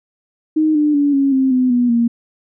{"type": "tone with pitch steps", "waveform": "sine", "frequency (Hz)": [311.1, 298.8, 286.9, 275.6, 264.6, 254.2, 244.1, 234.4], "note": ["D#4", "D4", "D4", "C#4", "C4", "C4", "B3", "A#3"], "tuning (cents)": [0, 30, -40, -10, 20, -50, -20, 10], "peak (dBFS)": -11, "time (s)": [0.56, 2.08], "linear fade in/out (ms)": 10, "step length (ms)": 190, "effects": []}